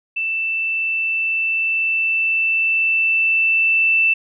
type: tone with level ramp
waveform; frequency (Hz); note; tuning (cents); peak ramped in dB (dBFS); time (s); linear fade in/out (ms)
sine; 2659; E7; +14; -19 to -12; 0.16-4.14; 10
effects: none